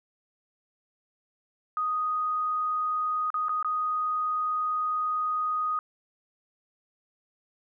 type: tone with dropouts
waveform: sine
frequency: 1244.5 Hz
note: D#6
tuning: in tune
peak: -25 dBFS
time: 1.77-5.79 s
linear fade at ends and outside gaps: 1 ms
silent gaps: 3.303-3.342 / 3.484-3.493 / 3.627-3.646 s
effects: none